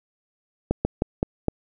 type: slowing click train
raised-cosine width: 2 ms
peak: -7 dBFS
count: 5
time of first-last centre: 0.71-1.483 s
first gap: 140 ms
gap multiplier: 1.22
effects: none